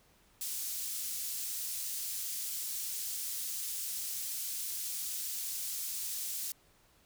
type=high-pass noise; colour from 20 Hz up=pink; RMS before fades=-38 dBFS; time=0.41-6.52 s; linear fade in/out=2 ms; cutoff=6700 Hz; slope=12 dB/octave; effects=pink hiss -66 dBFS RMS until 7.05 s